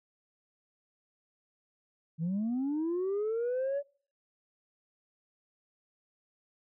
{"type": "linear sweep", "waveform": "sine", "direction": "up", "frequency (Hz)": [154, 577], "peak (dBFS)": -27, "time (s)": [2.18, 3.83], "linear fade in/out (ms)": 50, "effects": ["noise-tail reverb RT60 0.5 s tail -26 dB re dry", "tanh soft clip ceiling -27 dBFS"]}